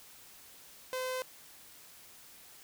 sawtooth tone, 513 Hz, C5, 34 cents flat, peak -30 dBFS, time 0.93-1.22 s, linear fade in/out 0 ms, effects white hiss -55 dBFS RMS until 2.63 s

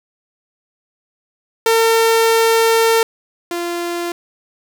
sawtooth tone pair in turn, 453.4 / 345.4 Hz, A#4 / F4, -48 / -19 cents, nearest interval perfect fourth, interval 471 cents, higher first, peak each -7 / -16 dBFS, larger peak first, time 1.66-3.03 / 3.51-4.12 s, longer first, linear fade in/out 2 ms, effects none

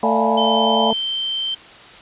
sine chord, D diminished seventh, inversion none, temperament equal with one note detuned, 587.3 / 698.5 / 830.6 / 980.4 Hz, D5 / F5 / Ab5 / Cb6, 0 / 0 / 0 / -13 cents, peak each -23 / -22 / -22 / -22 dBFS, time 0.03-0.91 s, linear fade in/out 2 ms
harmonic tone, 222.5 Hz, A3, 20 cents sharp, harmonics 1 / 2 / 3 / 4, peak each -21 / -22 / -25 / -26 dBFS, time 0.03-0.93 s, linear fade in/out 2 ms
sine tone with pitch glide, 3082 to 3118 Hz, G7 to G7, -30 to -10 cents, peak -20 dBFS, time 0.37-1.55 s, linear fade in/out 10 ms, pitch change +20 cents, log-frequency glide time 0.51-1.05 s
effects white hiss -41 dBFS RMS until 2.01 s + resampled to 8000 Hz

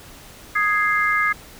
sine chord, Ab major, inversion second, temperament equal, 1244.5 / 1661.2 / 2093 Hz, Eb6 / Ab6 / C7, 0 / 0 / 0 cents, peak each -21 dBFS, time 0.55-1.33 s, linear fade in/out 10 ms, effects pink hiss -43 dBFS RMS until 1.59 s

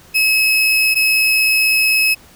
35% pulse tone pair in turn, 2573 / 2573 Hz, E7 / E7, -43 / -43 cents, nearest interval unison, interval 0 cents, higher neither, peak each -10 dBFS, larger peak neither, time 0.14-0.95 / 0.95-2.15 s, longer second, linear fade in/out 20 ms, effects pink hiss -45 dBFS RMS until 2.35 s

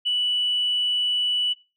sine tone, 2960 Hz, F#7, in tune, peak -19 dBFS, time 0.05-1.54 s, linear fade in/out 20 ms, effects noise-tail reverb RT60 0.3 s tail -21 dB re dry + tanh soft clip ceiling -15 dBFS

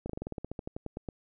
slowing click train, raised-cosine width 2 ms, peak -23 dBFS, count 16, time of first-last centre 0.06-1.088 s, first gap 35 ms, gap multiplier 1.09, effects none

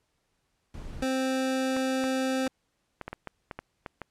brown noise, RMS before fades -39 dBFS, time 0.74-1.04 s, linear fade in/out 2 ms
25% pulse tone, 262.2 Hz, C4, 4 cents sharp, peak -22 dBFS, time 1.02-2.48 s, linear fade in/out 5 ms
clicks, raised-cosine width 0.5 ms, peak -21 dBFS, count 11, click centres 1.766 / 2.04 / 2.468 / 3.013 / 3.08 / 3.13 / 3.273 / 3.512 / 3.59 / 3.862 / 4.017 s
effects pink hiss -75 dBFS RMS until 4.1 s + low-pass 10000 Hz 12 dB/octave

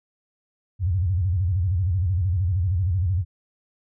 sine tone with vibrato, 90.5 Hz, F#2, 38 cents flat, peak -19 dBFS, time 0.79-3.25 s, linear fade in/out 50 ms, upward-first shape square, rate 13 Hz, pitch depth 150 cents each way, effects none

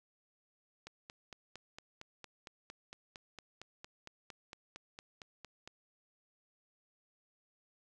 click train, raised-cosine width 0.2 ms, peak -30 dBFS, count 22, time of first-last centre 0.87-5.675 s, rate 4.37 Hz, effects none

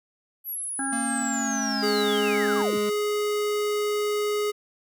sine linear sweep, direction down, 11800 to 44.82 Hz, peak -29 dBFS, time 0.44-2.79 s, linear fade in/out 50 ms
harmonic tone, 271.7 Hz, C#4, 35 cents flat, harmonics 1 / 3 / 5 / 6, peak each -30 / -33 / -38 / -33 dBFS, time 0.79-2.62 s, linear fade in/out 2 ms
square tone with pitch glide, 232.2 to 208.1 Hz, A#3 to G#3, -7 to +4 cents, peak -30 dBFS, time 0.92-2.9 s, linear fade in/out 10 ms, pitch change -189 cents, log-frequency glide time 1.22-1.9 s
square tone, 417.5 Hz, G#4, 9 cents sharp, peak -24 dBFS, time 1.82-4.52 s, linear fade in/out 20 ms
effects none

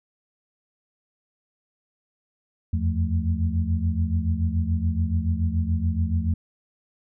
sine tone cluster, 82.7 / 89.7 / 173.1 / 220.3 Hz, E2 / F2 / F3 / A3, +6 / +47 / -15 / +2 cents, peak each -23 / -26 / -32 / -30 dBFS, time 2.73-6.34 s, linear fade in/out 5 ms, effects none

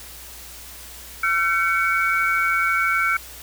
sine tone cluster, 1357 / 1529 / 2244 Hz, E6 / G6 / C#7, +50 / -44 / +21 cents, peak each -21 / -23 / -22 dBFS, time 1.23-3.17 s, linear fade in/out 5 ms, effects added 60 Hz sine -45 dBFS peak until 3.42 s + white hiss -40 dBFS RMS until 3.42 s

